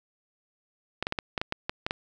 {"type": "clicks", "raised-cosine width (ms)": 0.3, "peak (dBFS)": -12, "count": 10, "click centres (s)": [1.026, 1.069, 1.124, 1.188, 1.378, 1.415, 1.524, 1.695, 1.865, 1.909], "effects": []}